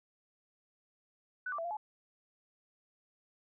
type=tone with pitch steps; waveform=sine; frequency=1492 / 1173 / 665 / 694 / 853 Hz; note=F#6 / D6 / E5 / F5 / G#5; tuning=+14 / -2 / +15 / -11 / +46 cents; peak=-35 dBFS; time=1.46-1.77 s; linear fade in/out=5 ms; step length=62 ms; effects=none